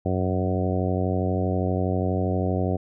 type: harmonic tone with a mistuned harmonic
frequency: 92.4 Hz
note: F#2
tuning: 2 cents flat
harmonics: 1 / 2 / 3 / 4 / 5 / 6 / 7 / 8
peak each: -25 / -28 / -30 / -31 / -32 / -33 / -33 / -34 dBFS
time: 0.05-2.77 s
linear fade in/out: 10 ms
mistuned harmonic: 1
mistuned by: +21 cents
effects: none